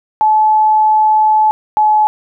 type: tone pair in turn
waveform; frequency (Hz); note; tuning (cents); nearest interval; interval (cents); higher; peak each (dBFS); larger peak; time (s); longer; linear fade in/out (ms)
sine; 862 / 854.1; A5 / G#5; -36 / +48; unison; 16; first; -7; neither; 0.21-1.51 / 1.77-2.07; first; 0
effects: none